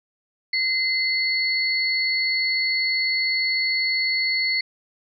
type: tone pair together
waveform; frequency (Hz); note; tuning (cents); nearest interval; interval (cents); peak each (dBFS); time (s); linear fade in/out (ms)
sine; 2063 / 4407; C7 / C#8; -25 / -11; octave + minor second; 1314; -22 / -23; 0.53-4.61; 5
effects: none